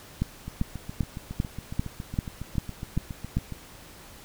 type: two click trains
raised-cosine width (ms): 5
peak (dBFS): -22 / -12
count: 23 / 9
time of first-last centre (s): 0.48-3.523 / 0.22-3.37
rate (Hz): 7.23 / 2.54
effects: pink hiss -48 dBFS RMS until 4.24 s